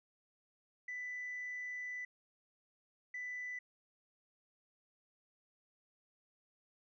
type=tone bursts at uneven times; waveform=sine; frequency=1989 Hz; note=B6; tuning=12 cents sharp; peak=-39 dBFS; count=2; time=0.88-2.05 / 3.14-3.59 s; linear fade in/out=5 ms; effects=tanh soft clip ceiling -37 dBFS